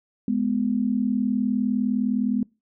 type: tone pair together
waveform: sine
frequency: 210 / 249.7 Hz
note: G#3 / B3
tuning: +19 / +19 cents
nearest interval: minor third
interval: 300 cents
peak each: -23 dBFS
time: 0.28-2.43 s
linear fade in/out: 2 ms
effects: noise-tail reverb RT60 0.3 s tail -26 dB re dry